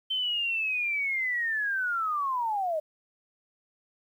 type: linear sweep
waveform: sine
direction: down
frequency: 3100 to 599 Hz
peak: -26 dBFS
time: 0.1-2.8 s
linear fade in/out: 10 ms
effects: 10-bit